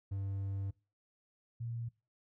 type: tone pair in turn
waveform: triangle / sine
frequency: 98 / 116.98 Hz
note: G2 / A#2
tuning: 0 / +7 cents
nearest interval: minor third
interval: 307 cents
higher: second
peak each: -33 / -37 dBFS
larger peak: first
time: 0.11-0.71 / 1.6-1.89 s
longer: first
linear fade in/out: 10 ms
effects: noise-tail reverb RT60 0.3 s tail -22 dB re dry